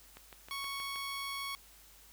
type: click train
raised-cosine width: 0.3 ms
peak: -33 dBFS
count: 6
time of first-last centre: 0.17-0.959 s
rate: 6.34 Hz
type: tone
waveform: 15% pulse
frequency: 1108.7 Hz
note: C#6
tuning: in tune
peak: -31 dBFS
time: 0.51-1.55 s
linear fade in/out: 0 ms
effects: added 50 Hz sine -63 dBFS peak until 2.12 s + white hiss -59 dBFS RMS until 2.12 s